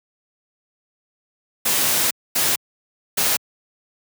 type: noise bursts at uneven times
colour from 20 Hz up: white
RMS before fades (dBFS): -19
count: 3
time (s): 1.65-2.11 / 2.35-2.56 / 3.17-3.37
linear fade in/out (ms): 10
effects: high-pass 100 Hz 12 dB/octave